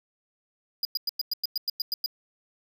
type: tone bursts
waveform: square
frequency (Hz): 4897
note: D#8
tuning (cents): -28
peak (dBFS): -25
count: 11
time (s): 0.83-2.061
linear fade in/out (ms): 2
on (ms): 21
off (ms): 100
effects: none